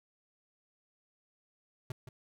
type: tone with echo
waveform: square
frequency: 126.8 Hz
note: B2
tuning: 46 cents sharp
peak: -37 dBFS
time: 1.9-1.92 s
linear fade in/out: 2 ms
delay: 170 ms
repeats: 1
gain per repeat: -9 dB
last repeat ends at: 2.09 s
effects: none